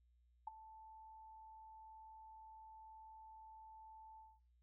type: tone with ADSR envelope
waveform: sine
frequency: 879 Hz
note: A5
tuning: 2 cents flat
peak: -39 dBFS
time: 0.47-4.4 s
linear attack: 6 ms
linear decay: 11 ms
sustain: -17 dB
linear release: 220 ms
effects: noise-tail reverb RT60 0.3 s tail -20 dB re dry + added 60 Hz sine -70 dBFS peak until 4.62 s